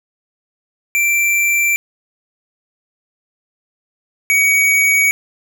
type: tone pair in turn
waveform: square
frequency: 2349 / 2255 Hz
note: D7 / C#7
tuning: 0 / +29 cents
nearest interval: minor second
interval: 71 cents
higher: first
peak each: -13 / -11 dBFS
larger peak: second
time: 0.95-1.76 / 4.3-5.11 s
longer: neither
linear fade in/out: 0 ms
effects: none